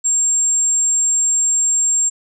sine tone, 7450 Hz, A#8, 2 cents flat, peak -13 dBFS, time 0.04-2.1 s, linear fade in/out 20 ms, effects none

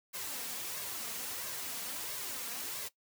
white noise with flanger, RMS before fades -40 dBFS, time 0.13-2.89 s, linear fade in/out 20 ms, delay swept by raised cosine 1.8 to 4.4 ms, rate 1.5 Hz, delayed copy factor +0.55, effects noise-tail reverb RT60 0.1 s tail -17 dB re dry + high-pass 100 Hz 12 dB/octave

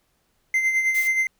triangle tone with tremolo, 2078 Hz, C7, 12 cents flat, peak -15 dBFS, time 0.54-1.27 s, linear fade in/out 2 ms, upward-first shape sine, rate 9.5 Hz, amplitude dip 50%
blue noise, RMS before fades -34 dBFS, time 0.94-1.08 s, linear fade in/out 10 ms
effects pink hiss -68 dBFS RMS until 1.39 s

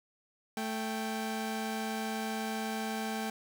sawtooth tone pair together, 220 / 784 Hz, A3 / G5, 0 / 0 cents, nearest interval octave + minor seventh, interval 2200 cents, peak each -31 / -34 dBFS, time 0.57-3.3 s, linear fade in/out 2 ms, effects none

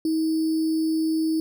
sine tone with sample-and-hold, 318.4 Hz, D#4, 40 cents sharp, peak -20 dBFS, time 0.05-1.4 s, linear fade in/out 2 ms, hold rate 4900 Hz, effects none

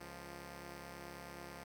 5% pulse tone pair together, 69.3 / 174.63 Hz, C#2 / F3, 0 / 0 cents, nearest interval octave + major third, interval 1600 cents, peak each -40 / -39 dBFS, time 0-1.64 s, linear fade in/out 10 ms, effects none

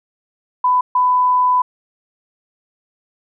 sine tone bursts at uneven times, 999 Hz, B5, 20 cents sharp, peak -11 dBFS, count 2, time 0.64-0.81 / 0.95-1.62 s, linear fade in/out 5 ms, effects none

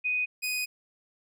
sine / sawtooth tone pair in turn, 2492 / 2492 Hz, D#7 / D#7, +2 / +2 cents, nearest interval unison, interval 0 cents, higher neither, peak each -25 dBFS, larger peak neither, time 0.04-0.26 / 0.42-0.66 s, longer second, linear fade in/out 20 ms, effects none

